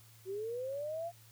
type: linear sweep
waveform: sine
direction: up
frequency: 368.3 to 698.5 Hz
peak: -36 dBFS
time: 0.25-1.12 s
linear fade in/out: 50 ms
effects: added 112 Hz sine -59 dBFS peak until 1.31 s + white hiss -62 dBFS RMS until 1.31 s